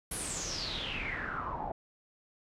pink noise with low-pass filter sweep, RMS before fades -37 dBFS, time 0.11-1.72 s, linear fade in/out 5 ms, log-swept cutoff 11000 to 740 Hz, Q 8.5, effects none

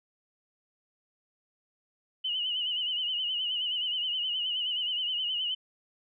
sine tone with vibrato, 2960 Hz, F#7, in tune, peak -28 dBFS, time 2.24-5.55 s, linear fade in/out 10 ms, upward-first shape sine, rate 9.5 Hz, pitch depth 70 cents each way, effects none

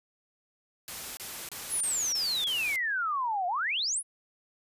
white noise bursts, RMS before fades -39 dBFS, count 6, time 0.88-2.76 s, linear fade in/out 0 ms, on 290 ms, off 28 ms
sine exponential two-way sweep, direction down then up, 11175 to 693 to 11175 Hz, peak -27 dBFS, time 1.69-4.03 s, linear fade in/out 50 ms, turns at 3.47 s
effects resampled to 32000 Hz

